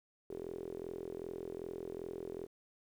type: tone with band-pass filter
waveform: sawtooth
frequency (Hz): 42.58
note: F1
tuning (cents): -43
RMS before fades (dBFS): -44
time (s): 0.29-2.47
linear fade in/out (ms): 20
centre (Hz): 400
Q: 7.8
effects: 11-bit